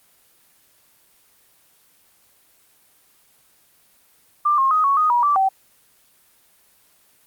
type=tone with pitch steps; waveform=sine; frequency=1187 / 1073 / 1252 / 1111 / 1243 / 962 / 1164 / 770 Hz; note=D6 / C6 / D#6 / C#6 / D#6 / B5 / D6 / G5; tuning=+18 / +43 / +10 / +4 / -2 / -46 / -16 / -31 cents; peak=-14 dBFS; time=4.45-5.49 s; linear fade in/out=10 ms; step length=130 ms; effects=white hiss -57 dBFS RMS until 7.26 s + Opus 24 kbps